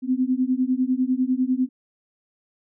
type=beating tone pair; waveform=sine; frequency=251.5 / 261.5 Hz; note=B3 / C4; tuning=+32 / -1 cents; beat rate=10 Hz; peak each=-22 dBFS; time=0.02-1.69 s; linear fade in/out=50 ms; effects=none